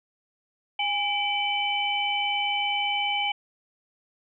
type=tone cluster; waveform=sine; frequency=817 / 2322 / 3025 Hz; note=G#5 / D7 / F#7; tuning=-29 / -20 / +38 cents; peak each=-28 dBFS; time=0.79-3.32 s; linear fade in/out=5 ms; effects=none